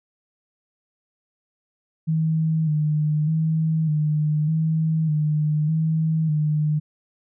sine tone with vibrato, 155.56 Hz, D#3, in tune, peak -18 dBFS, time 2.07-6.8 s, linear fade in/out 20 ms, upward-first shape square, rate 0.83 Hz, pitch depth 43 cents each way, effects none

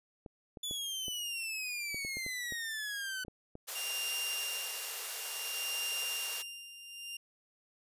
clicks, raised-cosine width 2 ms, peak -32 dBFS, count 12, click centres 0.262 / 0.572 / 0.711 / 1.082 / 1.945 / 2.049 / 2.17 / 2.264 / 2.523 / 3.249 / 3.282 / 3.554 s
sawtooth exponential sweep, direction down, 3486 to 1500 Hz, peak -33 dBFS, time 0.63-3.24 s, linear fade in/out 5 ms
white high-pass noise, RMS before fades -40 dBFS, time 3.67-6.43 s, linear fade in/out 20 ms, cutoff 400 Hz, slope 96 dB/octave
sawtooth tone with tremolo, 2794 Hz, F7, in tune, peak -31 dBFS, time 3.75-7.17 s, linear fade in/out 5 ms, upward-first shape sine, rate 0.58 Hz, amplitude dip 80%
effects resampled to 32000 Hz

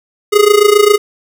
square tone with amplitude modulation, 415.3 Hz, G#4, in tune, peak -3 dBFS, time 0.32-0.98 s, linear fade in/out 20 ms, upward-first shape sine, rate 27.5 Hz, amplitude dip 80%, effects none

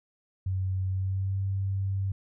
sine tone with pitch glide, 94.2 to 97.13 Hz, F#2 to G2, +32 to -15 cents, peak -26 dBFS, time 0.46-2.12 s, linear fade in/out 5 ms, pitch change +53 cents, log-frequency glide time 0.89-1.39 s, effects none

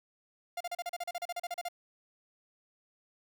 45% pulse tone bursts, 700 Hz, F5, 4 cents sharp, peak -34 dBFS, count 16, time 0.57-1.686 s, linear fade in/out 5 ms, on 36 ms, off 36 ms, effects 10-bit

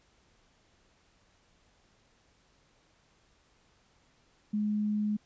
sine tone, 210 Hz, G#3, 19 cents sharp, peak -27 dBFS, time 4.53-5.17 s, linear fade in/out 10 ms, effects pink hiss -67 dBFS RMS until 5.25 s + resampled to 16000 Hz

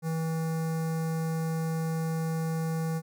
square tone with notch filter, 161.9 Hz, E3, 31 cents flat, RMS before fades -30 dBFS, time 0.02-3.02 s, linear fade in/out 50 ms, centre 3100 Hz, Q 0.67, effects none

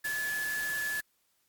sine tone in noise, 1719 Hz, A6, 41 cents flat, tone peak -31 dBFS, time 0.04-1.01 s, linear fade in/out 10 ms, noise white, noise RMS -40 dBFS, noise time 0.04-1.01 s, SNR +6 dB, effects white hiss -73 dBFS RMS until 1.48 s + Opus 48 kbps

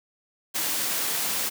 white high-pass noise, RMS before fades -27 dBFS, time 0.54-1.5 s, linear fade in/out 20 ms, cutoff 160 Hz, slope 12 dB/octave, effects none

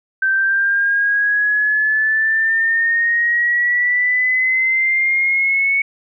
sine exponential sweep, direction up, 1550 to 2222 Hz, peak -13 dBFS, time 0.22-5.82 s, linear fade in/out 5 ms, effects none

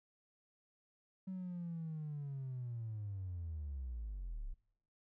triangle linear sweep, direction down, 190 to 30.04 Hz, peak -37 dBFS, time 1.27-4.54 s, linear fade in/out 10 ms, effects noise-tail reverb RT60 0.8 s tail -25 dB re dry + tanh soft clip ceiling -37 dBFS

